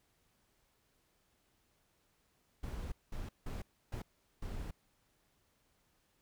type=noise bursts at uneven times; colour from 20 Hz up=brown; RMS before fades=-41 dBFS; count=5; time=2.63-2.92 / 3.12-3.29 / 3.46-3.62 / 3.92-4.02 / 4.42-4.71 s; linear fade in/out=5 ms; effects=pink hiss -75 dBFS RMS until 6.21 s